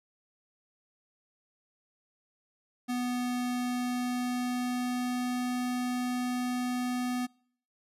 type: tone with pitch glide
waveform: square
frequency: 246.9 to 248.3 Hz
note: B3 to B3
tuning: 0 to +9 cents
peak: -30 dBFS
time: 2.88-7.27 s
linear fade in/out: 20 ms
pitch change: +9 cents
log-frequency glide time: 3.52-5.53 s
effects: noise-tail reverb RT60 0.6 s tail -26 dB re dry + resampled to 32000 Hz